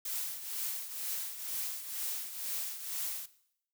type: noise with tremolo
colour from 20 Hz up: blue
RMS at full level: -35 dBFS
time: 0.05-3.26 s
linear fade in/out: 5 ms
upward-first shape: triangle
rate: 2.1 Hz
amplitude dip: 70%
effects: noise-tail reverb RT60 0.7 s tail -17 dB re dry